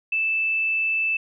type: tone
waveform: sine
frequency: 2637 Hz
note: E7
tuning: in tune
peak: -20 dBFS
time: 0.12-1.17 s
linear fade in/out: 5 ms
effects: none